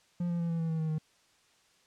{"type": "tone with pitch steps", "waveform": "triangle", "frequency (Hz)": [174.61, 171.81, 169.05, 166.34, 163.67, 161.05, 158.46, 155.92], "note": ["F3", "F3", "E3", "E3", "E3", "E3", "D#3", "D#3"], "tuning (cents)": [0, -28, 44, 16, -12, -40, 32, 4], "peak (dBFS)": -27, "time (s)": [0.2, 0.984], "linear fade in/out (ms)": 5, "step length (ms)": 98, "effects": ["white hiss -66 dBFS RMS until 1.86 s", "low-pass 7000 Hz 12 dB/octave"]}